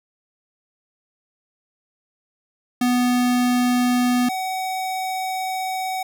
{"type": "tone pair in turn", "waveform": "square", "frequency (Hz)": [246.9, 752.6], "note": ["B3", "F#5"], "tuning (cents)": [0, 29], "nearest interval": "octave + perfect fifth", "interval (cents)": 1929, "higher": "second", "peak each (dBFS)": [-17, -24], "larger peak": "first", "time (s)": [[2.81, 4.29], [4.29, 6.03]], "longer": "second", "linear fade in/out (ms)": 5, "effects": []}